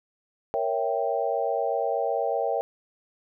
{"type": "chord", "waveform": "sine", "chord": "A# diminished seventh", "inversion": "none", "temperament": "equal", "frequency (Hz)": [466.2, 554.4, 659.3, 784], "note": ["A#4", "C#5", "E5", "G5"], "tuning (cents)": [0, 0, 0, 0], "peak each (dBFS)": -29, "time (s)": [0.54, 2.61], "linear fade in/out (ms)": 0, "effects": []}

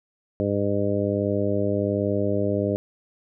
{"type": "harmonic tone", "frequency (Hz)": 101.3, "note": "G#2", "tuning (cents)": -43, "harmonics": [1, 2, 3, 4, 5, 6], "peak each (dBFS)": [-28, -28, -28, -28, -28, -28], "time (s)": [0.4, 2.76], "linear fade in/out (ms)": 0, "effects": []}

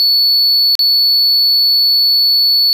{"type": "tone with dropouts", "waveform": "triangle", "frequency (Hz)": 4435, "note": "C#8", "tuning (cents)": 0, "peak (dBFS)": -7, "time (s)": [0, 2.73], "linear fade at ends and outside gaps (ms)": 0, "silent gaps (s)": [0.753, 0.792], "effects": []}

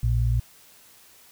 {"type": "tone pair together", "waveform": "sine", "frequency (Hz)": [58.27, 116.54], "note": ["A#1", "A#2"], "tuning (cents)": [0, 0], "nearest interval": "octave", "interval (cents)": 1200, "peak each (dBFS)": -22, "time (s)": [0.03, 0.4], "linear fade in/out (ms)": 5, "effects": ["white hiss -53 dBFS RMS until 1.31 s"]}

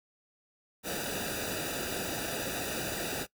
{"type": "noise with comb filter", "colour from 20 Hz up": "pink", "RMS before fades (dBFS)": -35, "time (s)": [0.83, 3.27], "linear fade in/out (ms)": 50, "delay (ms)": 0.93, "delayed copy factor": -0.85, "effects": ["noise-tail reverb RT60 0.1 s tail -20 dB re dry"]}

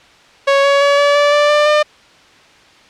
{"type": "tone with pitch steps", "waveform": "sawtooth", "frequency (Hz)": [554.4, 560.8, 567.4, 574, 580.6, 587.4, 594.2, 601.1], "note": ["C#5", "C#5", "C#5", "D5", "D5", "D5", "D5", "D5"], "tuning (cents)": [0, 20, 40, -40, -20, 0, 20, 40], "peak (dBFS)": -5, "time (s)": [0.47, 1.83], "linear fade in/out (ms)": 10, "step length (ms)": 170, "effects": ["white hiss -45 dBFS RMS until 2.89 s", "low-pass 4000 Hz 12 dB/octave"]}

